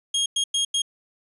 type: tone bursts at uneven times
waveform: sawtooth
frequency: 3258 Hz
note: G#7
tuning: 34 cents flat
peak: -17 dBFS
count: 4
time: 0.14-0.26 / 0.36-0.44 / 0.54-0.65 / 0.74-0.82 s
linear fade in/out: 5 ms
effects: resampled to 24000 Hz